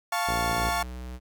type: chord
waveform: 30% pulse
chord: F augmented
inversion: none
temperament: equal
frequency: 698.5 / 880 / 1108.7 Hz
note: F5 / A5 / C#6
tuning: 0 / 0 / 0 cents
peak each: -26 / -28 / -28 dBFS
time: 0.12-0.83 s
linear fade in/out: 5 ms
type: harmonic tone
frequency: 57.6 Hz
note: A#1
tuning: 20 cents flat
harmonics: 1 / 2 / 3 / 4 / 5 / 6 / 7 / 8 / 9 / 10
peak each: -34 / -37 / -39 / -40 / -41 / -42 / -42 / -43 / -44 / -44 dBFS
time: 0.27-0.71 s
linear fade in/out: 20 ms
type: tone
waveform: square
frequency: 62.3 Hz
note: B1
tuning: 16 cents sharp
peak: -36 dBFS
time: 0.46-1.2 s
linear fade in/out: 50 ms
effects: none